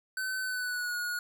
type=tone with pitch glide; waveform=square; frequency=1523 to 1448.4 Hz; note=F#6 to F#6; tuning=+50 to -37 cents; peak=-32 dBFS; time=0.17-1.19 s; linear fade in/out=2 ms; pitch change=-87 cents; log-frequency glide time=0.41-0.96 s; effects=none